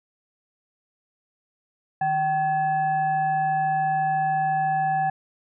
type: tone with frequency modulation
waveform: sine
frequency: 770 Hz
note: G5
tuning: 31 cents flat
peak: -20 dBFS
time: 2.01-5.1 s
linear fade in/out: 5 ms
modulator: 926 Hz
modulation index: 0.5
effects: none